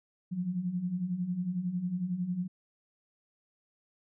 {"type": "beating tone pair", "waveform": "sine", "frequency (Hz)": [171.3, 182.3], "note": ["F3", "F#3"], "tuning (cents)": [-33, -25], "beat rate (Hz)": 11, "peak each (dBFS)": [-37, -31], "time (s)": [0.31, 2.48], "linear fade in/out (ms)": 20, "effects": []}